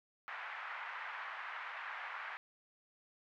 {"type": "band-pass noise", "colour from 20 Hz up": "white", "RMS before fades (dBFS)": -45, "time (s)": [0.28, 2.37], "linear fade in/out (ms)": 0, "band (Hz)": [860, 2000], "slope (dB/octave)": 24, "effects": []}